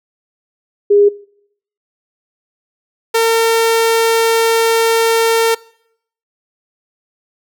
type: tone pair in turn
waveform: sine / sawtooth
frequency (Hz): 408 / 454.9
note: G#4 / A#4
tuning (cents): -31 / -42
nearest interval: major second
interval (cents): 189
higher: second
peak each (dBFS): -6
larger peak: neither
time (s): 0.9-1.09 / 3.14-5.55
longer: second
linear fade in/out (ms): 10
effects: noise-tail reverb RT60 0.7 s tail -23 dB re dry